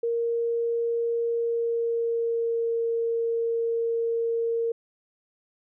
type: tone with pitch glide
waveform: sine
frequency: 466.2 to 461.4 Hz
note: A#4 to A#4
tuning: 0 to -18 cents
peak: -23 dBFS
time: 0.03-4.72 s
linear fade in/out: 5 ms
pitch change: -18 cents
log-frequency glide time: 1.31-2.76 s
effects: none